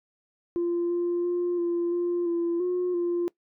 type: tone with pitch steps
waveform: sine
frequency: 345.3 / 348.3 / 351.8 / 344.5 / 349.2 / 340.8 / 360 / 347.6 Hz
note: F4 / F4 / F4 / F4 / F4 / F4 / F#4 / F4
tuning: -20 / -5 / +13 / -24 / 0 / -42 / -47 / -8 cents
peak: -22 dBFS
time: 0.56-3.28 s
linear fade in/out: 0 ms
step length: 340 ms
effects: noise-tail reverb RT60 0.1 s tail -23 dB re dry + tanh soft clip ceiling -21 dBFS